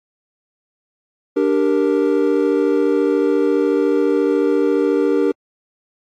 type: chord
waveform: triangle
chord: G minor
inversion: second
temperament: equal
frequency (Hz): 293.7 / 392 / 466.2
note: D4 / G4 / Bb4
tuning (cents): 0 / 0 / 0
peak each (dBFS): -16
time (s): 1.36-5.32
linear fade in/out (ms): 10
effects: AAC 48 kbps